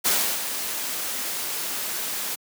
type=noise with ADSR envelope; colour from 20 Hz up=white; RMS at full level=-20 dBFS; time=0.04-2.36 s; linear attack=24 ms; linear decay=330 ms; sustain=-9 dB; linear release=18 ms; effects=high-pass 200 Hz 12 dB/octave